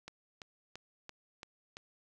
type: click train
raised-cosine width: 0.2 ms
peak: -28 dBFS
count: 6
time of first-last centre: 0.08-1.769 s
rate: 2.96 Hz
effects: none